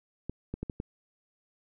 clicks, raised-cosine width 3 ms, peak -21 dBFS, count 5, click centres 0.296 / 0.54 / 0.63 / 0.698 / 0.801 s, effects none

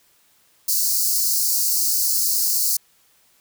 white high-pass noise, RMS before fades -20 dBFS, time 0.68-2.77 s, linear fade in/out 5 ms, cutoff 4300 Hz, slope 96 dB/octave, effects white hiss -59 dBFS RMS until 3.4 s

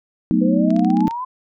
sine chord, B dominant seventh, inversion second, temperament equal, 185 / 220 / 246.9 / 311.1 Hz, F#3 / A3 / B3 / D#4, 0 / 0 / 0 / 0 cents, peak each -19 dBFS, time 0.31-1.08 s, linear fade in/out 0 ms
sine exponential sweep, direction up, 493.9 to 1038 Hz, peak -23 dBFS, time 0.41-1.25 s, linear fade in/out 10 ms
clicks, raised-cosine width 0.2 ms, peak -19 dBFS, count 9, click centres 0.705 / 0.764 / 0.794 / 0.847 / 0.903 / 0.97 / 1.006 / 1.072 / 1.11 s
effects none

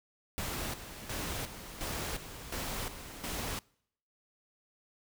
pink noise with tremolo, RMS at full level -37 dBFS, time 0.38-3.59 s, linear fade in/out 0 ms, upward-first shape square, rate 1.4 Hz, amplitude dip 65%, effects noise-tail reverb RT60 0.7 s tail -26 dB re dry

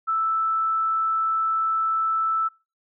sine tone, 1318.5 Hz, E6, in tune, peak -20 dBFS, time 0.07-2.49 s, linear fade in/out 20 ms, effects noise-tail reverb RT60 0.3 s tail -25 dB re dry

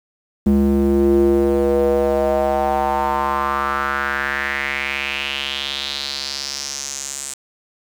square tone with band-pass filter sweep, 69.3 Hz, C#2, in tune, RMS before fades -19 dBFS, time 0.46-7.34 s, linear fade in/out 5 ms, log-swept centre 240 to 8000 Hz, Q 4.1, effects 7-bit

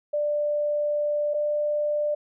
sine tone pair in turn, 591 / 594 Hz, D5 / D5, +11 / +20 cents, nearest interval unison, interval 9 cents, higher second, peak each -22 dBFS, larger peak neither, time 0.13-1.34 / 1.34-2.15 s, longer first, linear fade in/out 10 ms, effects none

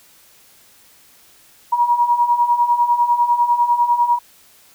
sine beating tone pair, 950 / 960 Hz, A#5 / B5, +33 / -49 cents, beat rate 10 Hz, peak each -19 / -14 dBFS, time 1.72-4.19 s, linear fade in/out 10 ms, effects white hiss -50 dBFS RMS until 4.74 s

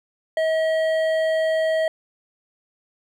triangle tone with hard clipping, 639 Hz, D#5, 46 cents sharp, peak -20 dBFS, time 0.37-1.88 s, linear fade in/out 2 ms, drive 13 dB, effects none

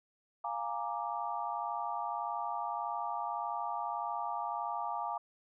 sine chord, Bb dominant seventh, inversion second, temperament equal, 698.5 / 830.6 / 932.3 / 1174.7 Hz, F5 / Ab5 / Bb5 / D6, 0 / 0 / 0 / 0 cents, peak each -40 / -39 / -39 / -40 dBFS, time 0.44-5.18 s, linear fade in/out 5 ms, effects none

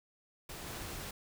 pink noise with level steps, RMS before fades -45 / -43 dBFS, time 0.49-1.11 s, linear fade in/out 5 ms, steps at 0.66 s, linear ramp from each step 10 ms, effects none

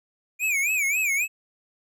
square tone with vibrato, 2370 Hz, D7, 15 cents sharp, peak -22 dBFS, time 0.39-1.28 s, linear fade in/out 50 ms, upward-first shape sine, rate 3.7 Hz, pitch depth 160 cents each way, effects none

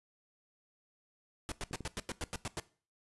pink noise bursts, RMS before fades -38 dBFS, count 10, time 1.49-2.598 s, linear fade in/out 0 ms, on 28 ms, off 92 ms
clicks, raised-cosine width 3 ms, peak -34 / -30 / -32 dBFS, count 3, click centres 1.711 / 1.807 / 2.238 s
effects noise-tail reverb RT60 0.4 s tail -19 dB re dry + resampled to 24000 Hz

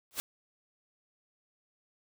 white noise with exponential growth, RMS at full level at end -29 dBFS, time 0.11-0.2 s, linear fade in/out 0 ms, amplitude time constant 18 ms, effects none

